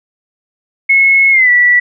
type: tone with pitch glide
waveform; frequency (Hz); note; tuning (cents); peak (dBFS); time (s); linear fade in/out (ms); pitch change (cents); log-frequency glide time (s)
sine; 2182 to 1955.2; C#7 to B6; -28 to -18; -5; 0.89-1.8; 10; -190; 1.31-1.5
effects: none